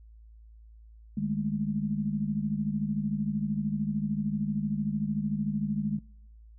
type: tone cluster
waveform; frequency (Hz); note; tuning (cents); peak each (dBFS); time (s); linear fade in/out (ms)
sine; 151.1 / 205.1 / 218.3; D3 / G#3 / A3; +50 / -21 / -13; -34 / -29 / -34; 1.17-5.99; 5
effects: noise-tail reverb RT60 0.8 s tail -25 dB re dry + added 55 Hz sine -49 dBFS peak until 6.58 s